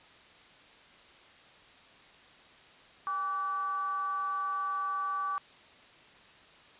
sine tone with frequency modulation, 1154 Hz, D6, 31 cents flat, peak -30 dBFS, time 3.07-5.38 s, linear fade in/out 0 ms, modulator 348 Hz, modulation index 0.42, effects white hiss -56 dBFS RMS until 6.79 s + resampled to 8000 Hz

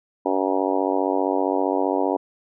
harmonic tone, 95.2 Hz, F#2, 50 cents sharp, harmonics 3 / 4 / 5 / 6 / 7 / 8 / 9 / 10, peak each -25 / -26 / -27 / -28 / -28 / -29 / -30 / -30 dBFS, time 0.25-2.17 s, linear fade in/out 10 ms, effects none

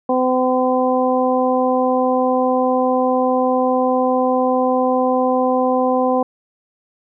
harmonic tone, 255.2 Hz, C4, 43 cents flat, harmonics 1 / 2 / 3 / 4, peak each -19 / -17 / -20 / -23 dBFS, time 0.09-6.23 s, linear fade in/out 5 ms, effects none

